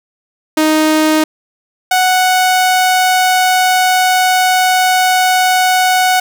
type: tone pair in turn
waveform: sawtooth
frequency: 311.1 / 739.9 Hz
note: D#4 / F#5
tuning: 0 / 0 cents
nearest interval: octave + minor third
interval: 1500 cents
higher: second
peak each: -5 dBFS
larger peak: neither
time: 0.57-1.24 / 1.91-6.2 s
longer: second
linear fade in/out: 5 ms
effects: none